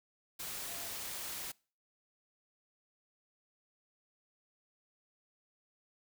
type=tone in noise; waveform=sine; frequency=689 Hz; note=F5; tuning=24 cents flat; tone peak=-53 dBFS; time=0.67-0.88 s; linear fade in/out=10 ms; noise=white; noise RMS=-42 dBFS; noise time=0.39-1.52 s; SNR=-14 dB; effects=noise-tail reverb RT60 0.4 s tail -25 dB re dry